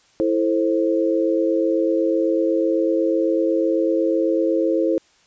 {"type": "chord", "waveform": "sine", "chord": "A minor", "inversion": "second", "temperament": "just", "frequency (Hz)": [330, 440, 528], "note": ["E4", "A4", "C5"], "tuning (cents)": [2, 0, 16], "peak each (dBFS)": [-19, -23, -21], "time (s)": [0.2, 4.98], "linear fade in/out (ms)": 0, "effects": ["white hiss -57 dBFS RMS until 5.26 s", "resampled to 16000 Hz"]}